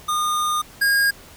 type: tone pair in turn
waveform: square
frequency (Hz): 1219 / 1627.2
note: D#6 / G#6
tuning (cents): -36 / -36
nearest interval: perfect fourth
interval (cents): 500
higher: second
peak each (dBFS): -20 / -16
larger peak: second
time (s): 0.08-0.62 / 0.81-1.11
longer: first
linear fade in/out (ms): 10
effects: pink hiss -45 dBFS RMS until 1.36 s